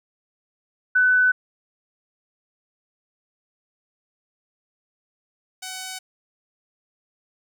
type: tone pair in turn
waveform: sine / 5% pulse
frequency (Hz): 1501 / 750.5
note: F#6 / F#5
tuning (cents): +24 / +24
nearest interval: octave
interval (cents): 1200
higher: first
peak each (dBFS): -14 / -20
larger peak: first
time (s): 0.95-1.32 / 5.62-5.99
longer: neither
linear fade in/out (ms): 10
effects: none